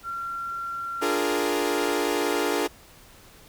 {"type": "tone", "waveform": "sine", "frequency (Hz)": 1371, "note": "F6", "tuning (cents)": -32, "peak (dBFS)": -29, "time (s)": [0.03, 1.19], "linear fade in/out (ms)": 50}
{"type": "chord", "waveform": "sawtooth", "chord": "Bb dominant seventh", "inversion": "first", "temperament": "equal", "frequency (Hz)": [293.7, 349.2, 415.3, 466.2], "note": ["D4", "F4", "Ab4", "Bb4"], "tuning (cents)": [0, 0, 0, 0], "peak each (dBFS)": [-25, -25, -24, -25], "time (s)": [1.01, 2.68], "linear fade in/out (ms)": 20}
{"effects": ["pink hiss -51 dBFS RMS until 3.48 s"]}